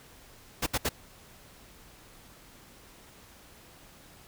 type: noise bursts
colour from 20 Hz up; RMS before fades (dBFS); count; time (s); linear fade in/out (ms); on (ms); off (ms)
pink; -28; 3; 0.62-0.892; 10; 46; 67
effects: pink hiss -54 dBFS RMS until 4.27 s